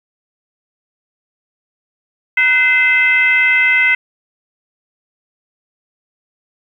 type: tone with frequency modulation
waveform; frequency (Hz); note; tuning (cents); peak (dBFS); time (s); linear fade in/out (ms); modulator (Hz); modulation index
sine; 2056; C7; -31; -9; 2.37-3.95; 5; 553; 0.84
effects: 8-bit